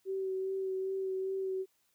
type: tone with vibrato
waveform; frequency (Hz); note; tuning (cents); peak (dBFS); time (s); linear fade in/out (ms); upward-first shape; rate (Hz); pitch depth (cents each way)
sine; 381.4; G4; -47; -32; 0.05-1.66; 50; sine; 2.5; 17
effects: white hiss -74 dBFS RMS until 1.94 s